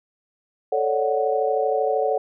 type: chord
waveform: sine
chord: D major seventh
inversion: second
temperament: equal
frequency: 440 / 554.4 / 587.3 / 740 Hz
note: A4 / C#5 / D5 / F#5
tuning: 0 / 0 / 0 / 0 cents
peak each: -23 / -24 / -28 / -24 dBFS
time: 0.72-2.18 s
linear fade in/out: 5 ms
effects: none